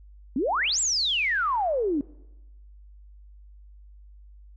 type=exponential two-way sweep; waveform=sine; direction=up then down; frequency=233.1 to 7840 to 269.8 Hz; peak=-22 dBFS; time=0.36-2.01 s; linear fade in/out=2 ms; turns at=0.8 s; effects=noise-tail reverb RT60 1.0 s tail -24 dB re dry + added 50 Hz sine -46 dBFS peak until 4.56 s